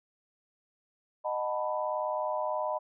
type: chord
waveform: sine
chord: B dominant seventh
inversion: first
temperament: just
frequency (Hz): 617.4 / 740.8 / 889 / 987.8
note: D#5 / F#5 / A5 / B5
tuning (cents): -14 / +2 / +18 / 0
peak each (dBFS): -32 / -38 / -37 / -34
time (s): 1.24-2.79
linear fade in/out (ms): 20
effects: none